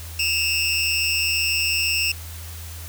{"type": "tone pair together", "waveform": "25% pulse", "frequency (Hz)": [2600, 2762], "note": ["E7", "F7"], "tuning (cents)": [-24, -20], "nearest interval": "minor second", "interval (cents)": 104, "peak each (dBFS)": [-19, -18], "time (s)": [0.19, 2.12], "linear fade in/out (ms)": 5, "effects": ["added 82 Hz sine -34 dBFS peak until 2.88 s", "white hiss -40 dBFS RMS until 2.88 s"]}